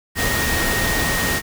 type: tone in noise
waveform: sine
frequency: 1864.7 Hz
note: A#6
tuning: in tune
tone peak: -23 dBFS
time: 0.15-1.42 s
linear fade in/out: 50 ms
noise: pink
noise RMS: -21 dBFS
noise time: 0.15-1.42 s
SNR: -5 dB
effects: none